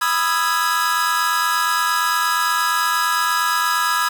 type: chord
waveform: 45% pulse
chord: E major seventh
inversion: second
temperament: equal with one note detuned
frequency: 987.8 / 1244.5 / 1333.1 / 1661.2 Hz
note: B5 / D#6 / E6 / G#6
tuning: 0 / 0 / +19 / 0 cents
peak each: -23 / -22 / -23 / -22 dBFS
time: 0.01-4.09 s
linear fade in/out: 10 ms
effects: 7-bit